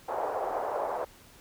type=band-pass noise; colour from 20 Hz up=white; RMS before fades=-32 dBFS; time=0.08-1.05 s; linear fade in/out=10 ms; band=470 to 880 Hz; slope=24 dB/octave; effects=pink hiss -55 dBFS RMS until 1.4 s